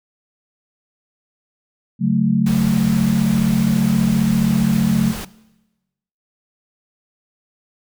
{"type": "chord", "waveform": "sine", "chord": "F# minor", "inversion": "second", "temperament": "equal with one note detuned", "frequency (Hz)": [141.01, 185, 220], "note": ["C#3", "F#3", "A3"], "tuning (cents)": [30, 0, 0], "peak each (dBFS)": [-20, -17, -18], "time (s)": [1.99, 5.14], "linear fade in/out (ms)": 50}
{"type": "noise", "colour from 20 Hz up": "pink", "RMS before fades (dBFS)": -30, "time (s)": [2.46, 5.25], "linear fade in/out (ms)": 5}
{"effects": ["noise-tail reverb RT60 1.0 s tail -19 dB re dry"]}